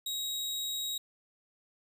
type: tone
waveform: sawtooth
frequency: 3806 Hz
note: A#7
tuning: 35 cents sharp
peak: -30 dBFS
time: 0.06-0.98 s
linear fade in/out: 5 ms
effects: none

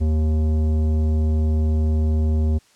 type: tone with tanh clipping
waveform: sine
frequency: 77.78 Hz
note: D#2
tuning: in tune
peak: -18 dBFS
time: 0-2.59 s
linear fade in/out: 20 ms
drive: 13 dB
effects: white hiss -56 dBFS RMS until 2.75 s + low-pass 8000 Hz 12 dB/octave

